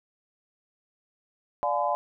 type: chord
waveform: sine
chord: D diminished seventh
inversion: none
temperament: just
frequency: 587.3 / 704.8 / 845.8 / 1014.9 Hz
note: D5 / F5 / Ab5 / Cb6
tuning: 0 / +16 / +31 / +47 cents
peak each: -29 dBFS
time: 1.63-1.95 s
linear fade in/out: 0 ms
effects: none